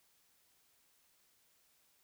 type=silence; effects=white hiss -72 dBFS RMS until 2.03 s